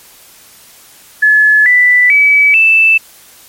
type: tone with pitch steps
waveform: sine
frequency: 1714 / 1980.3 / 2288 / 2643 Hz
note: A6 / B6 / D7 / E7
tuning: -46 / +4 / -46 / +4 cents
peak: -4 dBFS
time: 1.22-2.98 s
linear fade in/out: 10 ms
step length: 440 ms
effects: white hiss -40 dBFS RMS until 3.48 s + MP3 64 kbps